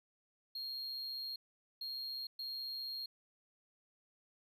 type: tone bursts at uneven times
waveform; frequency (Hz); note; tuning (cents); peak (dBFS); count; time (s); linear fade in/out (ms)
triangle; 4245; C8; +24; -39; 3; 0.55-1.36 / 1.81-2.27 / 2.39-3.06; 5
effects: none